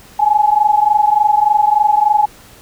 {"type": "tone pair together", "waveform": "sine", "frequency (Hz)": [830.6, 854], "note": ["G#5", "G#5"], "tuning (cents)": [0, 48], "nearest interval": "unison", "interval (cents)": 48, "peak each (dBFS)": -12, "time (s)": [0.19, 2.26], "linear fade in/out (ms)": 10, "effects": ["pink hiss -42 dBFS RMS until 2.61 s"]}